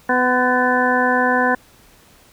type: harmonic tone with a mistuned harmonic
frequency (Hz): 250.4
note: B3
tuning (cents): +24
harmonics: 1 / 2 / 3 / 4 / 6 / 7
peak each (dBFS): -21 / -21 / -21 / -21 / -21 / -21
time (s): 0.09-1.55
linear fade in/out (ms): 5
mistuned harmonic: 4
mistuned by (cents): +22
effects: pink hiss -50 dBFS RMS until 2.32 s